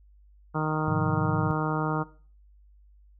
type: harmonic tone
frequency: 155.1 Hz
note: D#3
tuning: 5 cents flat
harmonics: 1 / 2 / 3 / 4 / 5 / 6 / 7 / 8 / 9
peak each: -28 / -33 / -34 / -38 / -36 / -35 / -38 / -35 / -38 dBFS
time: 0.54-2.04 s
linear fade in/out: 20 ms
type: chord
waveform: sine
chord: F minor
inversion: first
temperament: equal with one note detuned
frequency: 103.83 / 130.81 / 174.01 Hz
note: Ab2 / C3 / F3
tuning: 0 / 0 / -6 cents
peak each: -31 dBFS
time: 0.88-1.51 s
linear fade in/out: 0 ms
effects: noise-tail reverb RT60 0.4 s tail -17 dB re dry + added 50 Hz sine -53 dBFS peak until 3.19 s